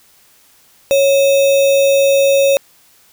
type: tone with sample-and-hold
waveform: sine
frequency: 552 Hz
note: C#5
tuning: 7 cents flat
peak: -8 dBFS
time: 0.91-2.57 s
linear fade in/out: 0 ms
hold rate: 3150 Hz
effects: white hiss -50 dBFS RMS until 3.12 s